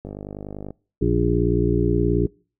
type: click train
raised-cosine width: 2 ms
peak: -20 dBFS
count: 34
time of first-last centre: 0.05-0.706 s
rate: 50.3 Hz
type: harmonic tone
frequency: 58.7 Hz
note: A#1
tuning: 13 cents sharp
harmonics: 1 / 2 / 3 / 5 / 6 / 7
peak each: -24 / -24 / -24 / -24 / -24 / -24 dBFS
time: 1.01-2.27 s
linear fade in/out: 10 ms
effects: noise-tail reverb RT60 0.4 s tail -25 dB re dry